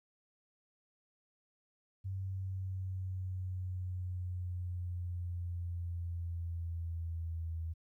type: linear sweep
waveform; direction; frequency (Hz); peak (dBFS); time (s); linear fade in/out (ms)
sine; down; 95.8 to 81.6; -36; 2.04-7.74; 20
effects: 13-bit